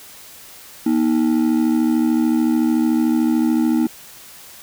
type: ring-modulated tone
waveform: triangle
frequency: 277.2 Hz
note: C#4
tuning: in tune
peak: -9 dBFS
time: 0.86-3.87 s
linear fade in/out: 5 ms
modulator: 36.8 Hz
effects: white hiss -41 dBFS RMS until 4.62 s